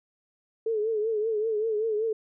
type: tone with vibrato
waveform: sine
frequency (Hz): 435.9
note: A4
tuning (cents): -16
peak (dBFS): -24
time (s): 0.66-2.13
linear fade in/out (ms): 5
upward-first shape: triangle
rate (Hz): 5.2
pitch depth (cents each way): 93
effects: none